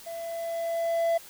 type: tone with level ramp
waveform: triangle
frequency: 670 Hz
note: E5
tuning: 28 cents sharp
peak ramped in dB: -33 to -19 dBFS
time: 0.06-1.18 s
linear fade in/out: 10 ms
effects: white hiss -48 dBFS RMS until 1.29 s